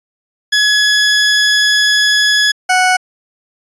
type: tone pair in turn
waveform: 20% pulse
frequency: 1689 / 738.6 Hz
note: G#6 / F#5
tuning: +29 / -3 cents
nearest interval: octave + major second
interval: 1432 cents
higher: first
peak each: -4 dBFS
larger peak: neither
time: 0.52-2.52 / 2.69-2.97 s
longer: first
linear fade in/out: 10 ms
effects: resampled to 22050 Hz